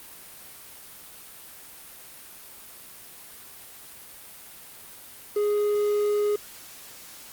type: tone with quantisation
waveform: triangle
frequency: 415.3 Hz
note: G#4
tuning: in tune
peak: -19 dBFS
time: 5.36-6.36 s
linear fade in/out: 5 ms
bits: 8
effects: white hiss -45 dBFS RMS until 7.32 s + Opus 32 kbps